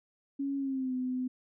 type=tone with pitch glide; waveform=sine; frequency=277.2 to 254.2 Hz; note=C#4 to C4; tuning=0 to -50 cents; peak=-30 dBFS; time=0.39-1.28 s; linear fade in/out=10 ms; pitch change=-150 cents; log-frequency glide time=0.57-0.94 s; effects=none